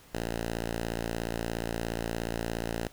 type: tone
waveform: 5% pulse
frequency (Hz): 57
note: A#1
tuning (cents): -38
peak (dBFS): -20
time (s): 0.13-2.88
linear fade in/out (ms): 10
effects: pink hiss -56 dBFS RMS until 2.92 s